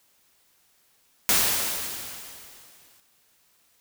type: noise with exponential decay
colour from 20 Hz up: white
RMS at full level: -19 dBFS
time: 1.29-3 s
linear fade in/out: 0 ms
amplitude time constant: 370 ms
effects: white hiss -64 dBFS RMS until 3.8 s